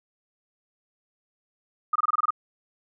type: tone bursts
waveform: sine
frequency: 1237 Hz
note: D#6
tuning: 10 cents flat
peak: -19 dBFS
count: 8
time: 1.93-2.306 s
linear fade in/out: 5 ms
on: 26 ms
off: 24 ms
effects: none